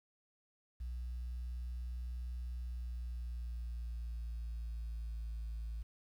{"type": "tone with pitch glide", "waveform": "sine", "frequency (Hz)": [60.6, 55.57], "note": ["B1", "A1"], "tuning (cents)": [-32, 18], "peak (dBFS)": -37, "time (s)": [0.8, 5.83], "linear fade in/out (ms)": 10, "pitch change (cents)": -150, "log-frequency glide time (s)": [2.57, 5.33], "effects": ["tanh soft clip ceiling -37 dBFS", "11-bit"]}